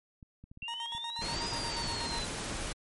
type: clicks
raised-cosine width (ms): 5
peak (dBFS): -37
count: 9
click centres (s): 0.228 / 0.44 / 0.515 / 0.574 / 0.627 / 0.95 / 1.193 / 1.423 / 1.484
type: exponential two-way sweep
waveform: sine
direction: up then down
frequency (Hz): 2711 to 4949 to 3995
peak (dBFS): -37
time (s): 0.62-2.25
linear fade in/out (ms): 2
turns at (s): 1.47
type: tone with tremolo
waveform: 40% pulse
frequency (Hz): 931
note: A#5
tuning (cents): -2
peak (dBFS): -37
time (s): 0.68-2.2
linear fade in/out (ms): 2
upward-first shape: square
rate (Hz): 8.3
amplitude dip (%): 75
type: noise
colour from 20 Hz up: pink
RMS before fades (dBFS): -37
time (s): 1.21-2.73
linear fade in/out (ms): 10
effects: MP3 48 kbps